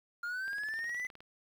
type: linear sweep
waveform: triangle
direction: up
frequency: 1396.9 to 2026 Hz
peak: -33 dBFS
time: 0.23-1.07 s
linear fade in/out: 5 ms
type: click train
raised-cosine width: 0.3 ms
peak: -35 dBFS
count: 15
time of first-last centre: 0.48-1.205 s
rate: 19.3 Hz
effects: 10-bit